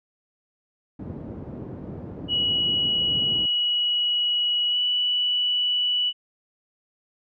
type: band-pass noise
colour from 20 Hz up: pink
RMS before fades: -36 dBFS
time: 0.99-3.46 s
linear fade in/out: 5 ms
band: 100 to 370 Hz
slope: 12 dB/octave
type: tone with pitch glide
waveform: sine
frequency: 2920 to 2954 Hz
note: F#7 to F#7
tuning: -24 to -3 cents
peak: -20 dBFS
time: 2.28-6.13 s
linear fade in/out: 50 ms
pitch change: +21 cents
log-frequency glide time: 4.7-4.77 s
effects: none